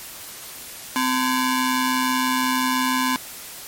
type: ring-modulated tone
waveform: sawtooth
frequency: 640 Hz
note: D#5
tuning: 49 cents sharp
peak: -12 dBFS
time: 0.96-3.16 s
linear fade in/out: 0 ms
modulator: 383 Hz
effects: white hiss -37 dBFS RMS until 3.67 s + MP3 64 kbps